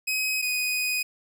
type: tone pair in turn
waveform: sawtooth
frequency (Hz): 2532 / 2494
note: D#7 / D#7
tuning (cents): +30 / +3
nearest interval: unison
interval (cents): 27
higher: first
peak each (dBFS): -21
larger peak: neither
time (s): 0.07-0.42 / 0.42-1.03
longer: second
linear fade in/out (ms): 10
effects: none